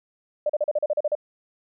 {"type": "tone bursts", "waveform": "sine", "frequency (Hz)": 598, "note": "D5", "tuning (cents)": 31, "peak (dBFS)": -19, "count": 10, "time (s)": [0.46, 1.152], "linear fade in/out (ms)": 5, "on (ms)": 35, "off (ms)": 38, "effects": []}